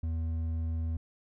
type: tone with hard clipping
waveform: sine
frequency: 81.5 Hz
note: E2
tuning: 19 cents flat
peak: -31 dBFS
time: 0.03-0.97 s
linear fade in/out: 5 ms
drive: 5 dB
effects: none